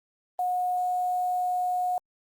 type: tone with quantisation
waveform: sine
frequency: 725 Hz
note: F#5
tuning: 35 cents flat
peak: -24 dBFS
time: 0.39-1.98 s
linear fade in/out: 2 ms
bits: 8
effects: Opus 32 kbps